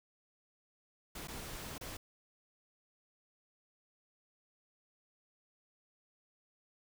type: noise with dropouts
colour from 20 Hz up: pink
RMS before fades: -45 dBFS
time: 1.15-1.97 s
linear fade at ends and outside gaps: 5 ms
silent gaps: 1.274-1.282 / 1.781-1.81 s
effects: none